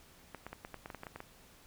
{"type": "clicks", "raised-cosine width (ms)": 0.5, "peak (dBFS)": -28, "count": 12, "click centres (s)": [0.347, 0.466, 0.53, 0.649, 0.743, 0.859, 0.902, 0.947, 1.034, 1.068, 1.16, 1.204], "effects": ["pink hiss -60 dBFS RMS until 1.66 s"]}